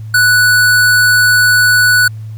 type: tone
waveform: square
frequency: 1480 Hz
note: F#6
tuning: in tune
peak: -7 dBFS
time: 0.14-2.08 s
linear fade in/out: 5 ms
effects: added 109 Hz sine -23 dBFS peak until 2.37 s + pink hiss -50 dBFS RMS until 2.37 s